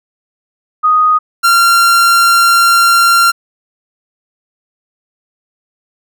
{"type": "tone pair in turn", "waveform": ["sine", "45% pulse"], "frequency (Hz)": [1244.5, 1379], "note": ["D#6", "F6"], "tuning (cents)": [0, -22], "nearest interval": "major second", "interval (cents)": 178, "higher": "second", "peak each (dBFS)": -6, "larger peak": "neither", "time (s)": [[0.83, 1.19], [1.43, 3.32]], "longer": "second", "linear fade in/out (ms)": 20, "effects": []}